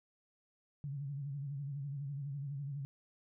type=tone with vibrato; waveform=sine; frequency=140.6 Hz; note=C#3; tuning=25 cents sharp; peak=-38 dBFS; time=0.84-2.85 s; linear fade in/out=0 ms; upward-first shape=sine; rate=12 Hz; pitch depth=80 cents each way; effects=none